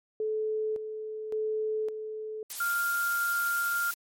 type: tone with tremolo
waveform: sine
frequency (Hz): 433.3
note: A4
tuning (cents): -27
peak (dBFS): -27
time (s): 0.2-2.43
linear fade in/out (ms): 2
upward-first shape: square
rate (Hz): 0.89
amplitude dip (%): 55
type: noise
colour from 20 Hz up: blue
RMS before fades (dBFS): -36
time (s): 2.5-3.94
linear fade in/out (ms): 2
type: tone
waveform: sine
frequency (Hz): 1396.9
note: F6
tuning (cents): 0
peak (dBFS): -26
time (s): 2.6-3.91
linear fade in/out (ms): 5
effects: MP3 64 kbps